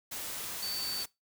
sine tone in noise, 4545 Hz, C#8, 42 cents sharp, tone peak -35 dBFS, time 0.62-1.04 s, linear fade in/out 10 ms, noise white, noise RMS -39 dBFS, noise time 0.11-1.06 s, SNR +1 dB, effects noise-tail reverb RT60 0.2 s tail -22 dB re dry

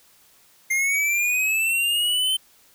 square linear sweep, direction up, 2104 to 3095 Hz, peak -20 dBFS, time 0.7-2.37 s, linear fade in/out 10 ms, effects white hiss -56 dBFS RMS until 2.74 s

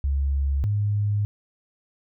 sine tone pair in turn, 69.3 / 103.38 Hz, C#2 / G#2, 0 / -7 cents, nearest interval perfect fifth, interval 693 cents, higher second, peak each -20 dBFS, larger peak neither, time 0.04-0.64 / 0.64-1.25 s, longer second, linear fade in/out 0 ms, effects none

